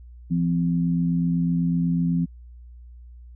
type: tone pair together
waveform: sine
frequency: 169.79 / 257.8 Hz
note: F3 / C4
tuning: -49 / -26 cents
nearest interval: perfect fifth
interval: 723 cents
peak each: -20 / -26 dBFS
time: 0.3-2.26 s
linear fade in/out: 20 ms
effects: added 60 Hz sine -41 dBFS peak until 3.35 s